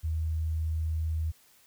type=tone; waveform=sine; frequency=79.6 Hz; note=D#2; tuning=40 cents sharp; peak=-27 dBFS; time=0.03-1.32 s; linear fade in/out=20 ms; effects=white hiss -61 dBFS RMS until 1.66 s